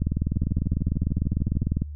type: two click trains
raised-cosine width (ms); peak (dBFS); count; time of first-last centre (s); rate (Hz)
5; -11 / -18; 37 / 18; 0.02-1.82 / 0.36-1.629; 20 / 13.4
effects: added 74 Hz sine -33 dBFS peak until 1.95 s